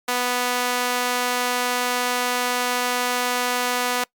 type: tone with high-pass filter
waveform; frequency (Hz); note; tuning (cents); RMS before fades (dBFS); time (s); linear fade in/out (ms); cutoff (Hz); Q
sawtooth; 246.9; B3; 0; -23; 0.08-4.04; 5; 680; 0.64
effects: noise-tail reverb RT60 0.1 s tail -23 dB re dry + Opus 48 kbps